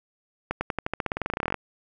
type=accelerating click train; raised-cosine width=0.5 ms; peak=-11 dBFS; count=22; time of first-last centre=0.51-1.543 s; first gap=100 ms; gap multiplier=0.92; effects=none